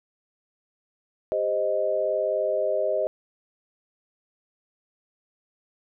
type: chord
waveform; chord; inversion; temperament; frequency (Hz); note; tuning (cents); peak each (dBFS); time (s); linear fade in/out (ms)
sine; C minor; second; equal with one note detuned; 399.5 / 523.3 / 622.3; G4 / C5 / Eb5; +33 / 0 / 0; -30 / -27 / -24; 1.32-3.07; 0
effects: none